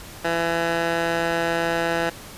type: tone with band-pass filter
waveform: 15% pulse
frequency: 167.6 Hz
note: E3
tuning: 29 cents sharp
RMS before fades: -23 dBFS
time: 0.24-2.1 s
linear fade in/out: 10 ms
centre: 1300 Hz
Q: 0.79
effects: pink hiss -40 dBFS RMS until 2.37 s + resampled to 32000 Hz